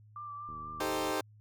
sine tone with vibrato, 1174.7 Hz, D6, in tune, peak -40 dBFS, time 0.16-0.81 s, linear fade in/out 2 ms, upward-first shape sine, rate 4.1 Hz, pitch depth 23 cents each way
click train, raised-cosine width 3 ms, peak -40 dBFS, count 49, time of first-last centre 0.49-1.109 s, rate 77.6 Hz
20% pulse chord, A half-diminished seventh, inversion second, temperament equal, 311.1 / 392 / 440 / 523.3 Hz, Eb4 / G4 / A4 / C5, 0 / 0 / 0 / 0 cents, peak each -31 / -31 / -34 / -32 dBFS, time 0.8-1.21 s, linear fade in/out 5 ms
effects added 106 Hz sine -55 dBFS peak until 1.4 s

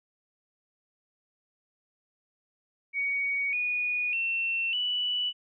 sine tone with pitch steps, 2244 / 2461 / 2700 / 2961 Hz, C#7 / D#7 / E7 / F#7, +21 / -20 / +41 / +1 cents, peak -26 dBFS, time 2.93-5.33 s, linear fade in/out 50 ms, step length 600 ms, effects none

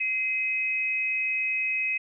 sine tone pair together, 2069 / 2539 Hz, C7 / D#7, -20 / +34 cents, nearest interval major third, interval 354 cents, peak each -32 / -25 dBFS, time 0-1.98 s, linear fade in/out 10 ms, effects none

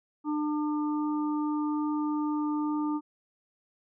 harmonic tone, 300.2 Hz, D4, 38 cents sharp, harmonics 1 / 3 / 4, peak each -27 / -37 / -39 dBFS, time 0.24-3.01 s, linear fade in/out 50 ms, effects none

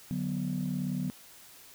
sine chord, B minor, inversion first, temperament equal, 146.83 / 185 / 246.9 Hz, D3 / F#3 / B3, 0 / 0 / 0 cents, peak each -34 / -32 / -34 dBFS, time 0.11-1.1 s, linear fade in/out 0 ms, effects tanh soft clip ceiling -23 dBFS + white hiss -53 dBFS RMS until 1.74 s

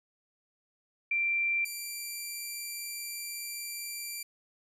sine / 5% pulse tone pair in turn, 2357 / 2357 Hz, D7 / D7, +6 / +6 cents, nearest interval unison, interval 0 cents, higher neither, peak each -26 dBFS, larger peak neither, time 1.11-1.65 / 1.65-4.23 s, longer second, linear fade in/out 5 ms, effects resampled to 32000 Hz

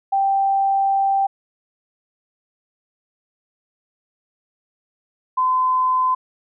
sine tone pair in turn, 784 / 1022.8 Hz, G5 / C6, 0 / -40 cents, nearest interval perfect fourth, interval 460 cents, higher second, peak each -15 dBFS, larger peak neither, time 0.12-1.27 / 5.37-6.15 s, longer first, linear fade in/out 10 ms, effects none

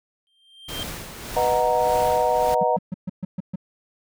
triangle tone with exponential growth, 3167 Hz, G7, 17 cents sharp, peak -26 dBFS, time 0.27-0.83 s, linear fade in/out 0 ms, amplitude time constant 120 ms
pink noise with tremolo, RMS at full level -32 dBFS, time 0.68-2.55 s, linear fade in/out 10 ms, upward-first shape sine, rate 1.7 Hz, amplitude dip 55%
sine chord, B major seventh, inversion none, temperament equal, 493.9 / 622.3 / 740 / 932.3 Hz, B4 / D#5 / F#5 / A#5, 0 / 0 / 0 / 0 cents, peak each -23 dBFS, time 1.36-2.77 s, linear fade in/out 10 ms
triangle tone bursts, 184.4 Hz, F#3, 6 cents flat, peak -22 dBFS, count 7, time 2.61-3.558 s, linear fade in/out 5 ms, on 24 ms, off 130 ms
effects none

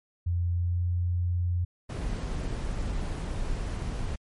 sine tone with pitch glide, 87 to 88.11 Hz, F2 to F2, -6 to +16 cents, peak -24 dBFS, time 0.26-1.65 s, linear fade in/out 10 ms, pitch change +22 cents, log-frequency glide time 0.52-0.82 s
brown noise, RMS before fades -31 dBFS, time 1.89-4.16 s, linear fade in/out 10 ms
effects MP3 48 kbps

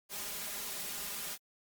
white noise with comb filter, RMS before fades -40 dBFS, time 0.09-1.38 s, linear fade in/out 50 ms, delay 4.9 ms, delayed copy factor +1, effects Opus 48 kbps

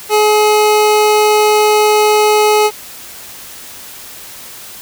25% pulse tone, 423.8 Hz, G#4, 35 cents sharp, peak -4 dBFS, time 0.09-2.71 s, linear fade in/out 50 ms, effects white hiss -32 dBFS RMS until 4.81 s

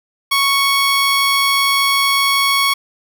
15% pulse tone, 1108.7 Hz, C#6, in tune, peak -6 dBFS, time 0.31-2.74 s, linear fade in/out 10 ms, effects none

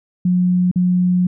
sine tone with dropouts, 180.2 Hz, F#3, 45 cents flat, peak -12 dBFS, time 0.25-1.27 s, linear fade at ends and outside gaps 5 ms, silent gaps 0.714-0.758 s, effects none

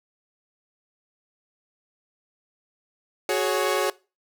sawtooth chord, F# suspended second, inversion none, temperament equal with one note detuned, 370 / 420.1 / 554.4 Hz, F#4 / G#4 / C#5, 0 / +20 / 0 cents, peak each -22 dBFS, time 3.29-3.9 s, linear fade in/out 2 ms, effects noise-tail reverb RT60 0.3 s tail -21 dB re dry

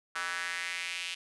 square tone with high-pass filter sweep, 88.1 Hz, F2, 16 cents sharp, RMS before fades -36 dBFS, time 0.15-1.15 s, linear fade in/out 10 ms, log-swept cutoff 1400 to 2800 Hz, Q 2.9, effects resampled to 24000 Hz

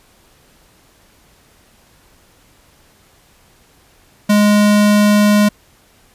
square tone, 207.7 Hz, G#3, in tune, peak -9 dBFS, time 4.29-5.49 s, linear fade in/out 10 ms, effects pink hiss -51 dBFS RMS until 6.14 s + resampled to 32000 Hz

